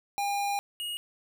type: tone pair in turn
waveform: square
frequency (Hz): 807 / 2876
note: G#5 / F#7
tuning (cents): -50 / -50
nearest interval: octave + minor seventh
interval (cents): 2200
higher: second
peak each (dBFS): -28 / -33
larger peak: first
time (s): 0.18-0.59 / 0.8-0.97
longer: first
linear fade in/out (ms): 0
effects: none